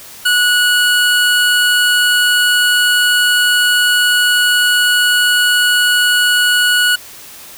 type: tone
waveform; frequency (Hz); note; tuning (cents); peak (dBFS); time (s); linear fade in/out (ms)
25% pulse; 1464; F#6; -19; -6; 0.25-6.96; 10
effects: white hiss -35 dBFS RMS until 7.57 s